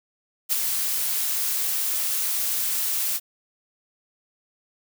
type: noise with ADSR envelope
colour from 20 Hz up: blue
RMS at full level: -20 dBFS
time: 0.49-3.2 s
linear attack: 36 ms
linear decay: 10 ms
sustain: -5 dB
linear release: 44 ms
effects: none